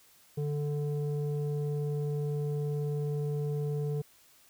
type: tone with low-pass filter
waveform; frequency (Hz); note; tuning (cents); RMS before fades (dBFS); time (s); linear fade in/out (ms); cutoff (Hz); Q
square; 146.83; D3; 0; -32; 0.37-4.02; 10; 400; 2.1
effects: white hiss -61 dBFS RMS until 4.49 s